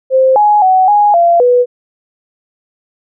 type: tone with pitch steps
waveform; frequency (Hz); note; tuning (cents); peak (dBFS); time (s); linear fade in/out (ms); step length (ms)
sine; 524 / 836 / 750 / 828 / 686 / 491.9; C5 / G#5 / F#5 / G#5 / F5 / B4; +2 / +11 / +23 / -5 / -31 / -7; -5; 0.1-1.66; 50; 260
effects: none